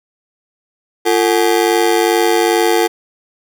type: ring-modulated tone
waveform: 30% pulse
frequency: 398 Hz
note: G4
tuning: 26 cents sharp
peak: -5 dBFS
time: 1.05-2.88 s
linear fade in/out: 20 ms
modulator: 51.2 Hz
effects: none